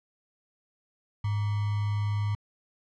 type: tone with sample-and-hold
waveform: sine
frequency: 103.5 Hz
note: G#2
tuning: 5 cents flat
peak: -25 dBFS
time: 1.24-2.35 s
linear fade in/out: 5 ms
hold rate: 1050 Hz
effects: low-pass 4000 Hz 12 dB/octave